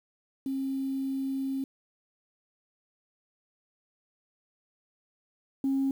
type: tone pair in turn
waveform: sine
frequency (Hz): 269.1 / 270.8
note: C4 / C#4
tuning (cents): +49 / -40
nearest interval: unison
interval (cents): 11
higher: second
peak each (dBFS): -28 / -23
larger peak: second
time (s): 0.46-1.64 / 5.64-5.91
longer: first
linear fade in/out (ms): 2
effects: tanh soft clip ceiling -21 dBFS + 9-bit